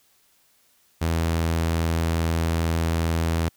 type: tone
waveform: sawtooth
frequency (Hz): 82.41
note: E2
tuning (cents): 0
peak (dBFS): -17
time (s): 1.01-3.49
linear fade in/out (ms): 10
effects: white hiss -62 dBFS RMS until 3.56 s